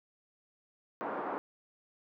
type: band-pass noise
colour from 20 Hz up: white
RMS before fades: -37 dBFS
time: 1.01-1.38 s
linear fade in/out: 0 ms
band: 220 to 1200 Hz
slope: 24 dB/octave
effects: none